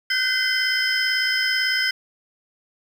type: tone cluster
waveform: triangle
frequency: 1491 / 1549 / 2045 / 3099 / 5110 Hz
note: F#6 / G6 / C7 / G7 / D#8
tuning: +13 / -21 / -40 / -21 / +45 cents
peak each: -27 / -23 / -23 / -27 / -23 dBFS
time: 0.1-1.91 s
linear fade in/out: 5 ms
effects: 8-bit